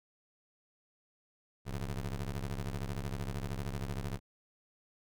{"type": "ring-modulated tone", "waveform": "25% pulse", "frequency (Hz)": 68.6, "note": "C#2", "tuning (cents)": -17, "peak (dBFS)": -29, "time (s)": [1.65, 4.2], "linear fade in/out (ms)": 50, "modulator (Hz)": 40.8, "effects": []}